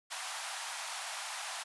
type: high-pass noise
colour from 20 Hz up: pink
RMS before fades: -40 dBFS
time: 0.1-1.64 s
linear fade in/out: 20 ms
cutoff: 700 Hz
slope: 48 dB/octave
effects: resampled to 24000 Hz